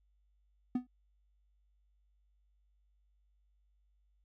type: tone with exponential decay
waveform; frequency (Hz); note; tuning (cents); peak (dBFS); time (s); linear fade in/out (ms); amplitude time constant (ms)
triangle; 249.3; B3; +16; -24; 0.75-0.87; 5; 25
effects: added 50 Hz sine -69 dBFS peak until 4.24 s